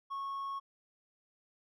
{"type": "tone with hard clipping", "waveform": "sine", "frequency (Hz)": 1100, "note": "C#6", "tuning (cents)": -14, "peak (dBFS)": -37, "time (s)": [0.1, 0.6], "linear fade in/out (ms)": 20, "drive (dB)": 2, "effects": []}